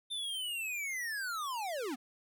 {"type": "linear sweep", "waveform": "square", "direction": "down", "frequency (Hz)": [3600, 227.1], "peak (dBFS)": -36, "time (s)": [0.1, 1.96], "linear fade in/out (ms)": 20, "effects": []}